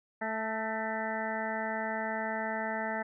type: harmonic tone with a mistuned harmonic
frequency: 220 Hz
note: A3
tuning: in tune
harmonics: 1 / 2 / 3 / 4 / 6 / 7 / 8 / 9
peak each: -39 / -43 / -37 / -37 / -44 / -43 / -39 / -42 dBFS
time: 0.21-3.03 s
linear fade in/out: 10 ms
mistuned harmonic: 8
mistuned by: +25 cents
effects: none